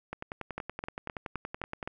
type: two click trains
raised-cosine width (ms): 0.5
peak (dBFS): -20 / -21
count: 6 / 19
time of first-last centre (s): 0.58-1.875 / 0.13-1.828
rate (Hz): 3.86 / 10.6
effects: none